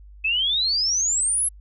sine exponential sweep, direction up, 2541 to 11175 Hz, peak -19 dBFS, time 0.24-1.49 s, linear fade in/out 10 ms, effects added 50 Hz sine -42 dBFS peak until 1.6 s

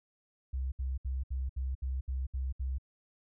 sine tone bursts, 65.41 Hz, C2, in tune, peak -31 dBFS, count 9, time 0.53-2.784 s, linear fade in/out 10 ms, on 190 ms, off 68 ms, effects none

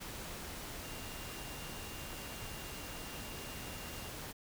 sine tone in noise, 2794 Hz, F7, in tune, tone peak -54 dBFS, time 0.83-4.1 s, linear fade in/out 20 ms, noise pink, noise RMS -45 dBFS, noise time 0-4.33 s, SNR -12 dB, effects none

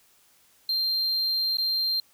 triangle tone with dropouts, 4172 Hz, C8, 6 cents flat, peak -22 dBFS, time 0.69-2 s, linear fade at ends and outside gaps 2 ms, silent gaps 1.571-1.583 s, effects white hiss -61 dBFS RMS until 2.13 s

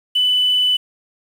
triangle tone, 2992 Hz, F#7, 19 cents sharp, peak -10 dBFS, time 0.15-0.77 s, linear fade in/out 10 ms, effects tanh soft clip ceiling -10 dBFS + 7-bit

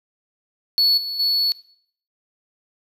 triangle tone with level steps, 4413 Hz, C#8, 9 cents flat, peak -13 / -24 / -16 dBFS, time 0.78-1.52 s, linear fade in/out 0 ms, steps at 0.97 / 1.19 s, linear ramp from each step 10 ms, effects noise-tail reverb RT60 0.6 s tail -18 dB re dry

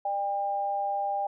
sine tone pair together, 598 / 800.5 Hz, D5 / G5, +31 / +36 cents, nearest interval perfect fourth, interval 505 cents, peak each -34 / -27 dBFS, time 0.05-1.27 s, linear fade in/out 5 ms, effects none

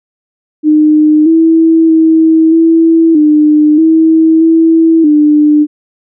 sine tone with pitch steps, 305.3 / 325.5 / 321.3 / 327.9 / 302 / 321.4 / 326.2 / 299.1 Hz, D#4 / E4 / E4 / E4 / D4 / E4 / E4 / D4, -33 / -22 / -44 / -9 / +48 / -44 / -18 / +32 cents, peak -3 dBFS, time 0.63-5.67 s, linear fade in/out 50 ms, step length 630 ms, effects none

